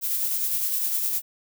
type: noise with tremolo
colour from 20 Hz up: violet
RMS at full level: -24 dBFS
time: 0.01-1.22 s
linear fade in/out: 50 ms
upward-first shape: sine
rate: 9.8 Hz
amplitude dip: 35%
effects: none